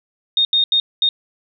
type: tone bursts at uneven times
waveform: sine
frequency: 3690 Hz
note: A#7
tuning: 18 cents flat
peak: -12 dBFS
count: 4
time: 0.37-0.45 / 0.53-0.64 / 0.72-0.8 / 1.02-1.09 s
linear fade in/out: 2 ms
effects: none